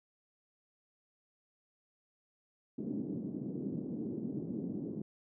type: band-pass noise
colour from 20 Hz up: pink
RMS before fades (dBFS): -39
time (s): 2.78-5.02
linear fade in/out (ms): 5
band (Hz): 180 to 320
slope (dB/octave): 24
effects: none